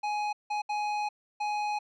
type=tone bursts at uneven times; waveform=square; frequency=836 Hz; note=G#5; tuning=11 cents sharp; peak=-29 dBFS; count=4; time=0.03-0.33 / 0.5-0.62 / 0.69-1.09 / 1.4-1.79 s; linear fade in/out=10 ms; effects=low-pass 4000 Hz 12 dB/octave